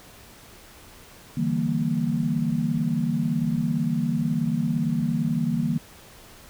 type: chord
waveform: sine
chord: E half-diminished seventh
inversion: third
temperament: equal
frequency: 146.83 / 164.81 / 196 / 233.1 Hz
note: D3 / E3 / G3 / Bb3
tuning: 0 / 0 / 0 / 0 cents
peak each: -29 / -26 / -30 / -25 dBFS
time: 1.37-5.78 s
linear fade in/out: 5 ms
effects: pink hiss -48 dBFS RMS until 6.49 s